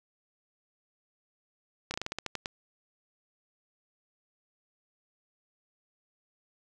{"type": "slowing click train", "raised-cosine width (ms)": 0.2, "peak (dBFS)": -16, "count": 10, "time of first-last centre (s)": [1.91, 2.459], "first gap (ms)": 30, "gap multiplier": 1.17, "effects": []}